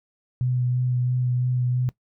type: tone with vibrato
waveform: sine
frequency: 125 Hz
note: B2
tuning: 21 cents sharp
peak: -20 dBFS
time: 0.41-1.89 s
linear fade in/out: 0 ms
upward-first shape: sine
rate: 3 Hz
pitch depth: 15 cents each way
effects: noise-tail reverb RT60 0.1 s tail -19 dB re dry